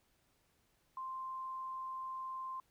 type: tone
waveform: sine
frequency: 1046.5 Hz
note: C6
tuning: in tune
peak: -40 dBFS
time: 0.97-2.6 s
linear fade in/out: 2 ms
effects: pink hiss -75 dBFS RMS until 2.7 s